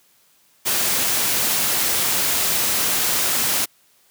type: noise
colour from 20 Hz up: white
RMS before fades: -20 dBFS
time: 0.65-3.66 s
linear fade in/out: 20 ms
effects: white hiss -58 dBFS RMS until 4.1 s + high-pass 80 Hz 12 dB/octave